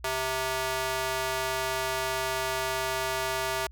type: tone with high-pass filter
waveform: square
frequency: 130.81 Hz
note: C3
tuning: in tune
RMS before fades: -30 dBFS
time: 0.04-3.67 s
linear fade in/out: 5 ms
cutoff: 660 Hz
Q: 0.86
effects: added 60 Hz sine -45 dBFS peak until 3.71 s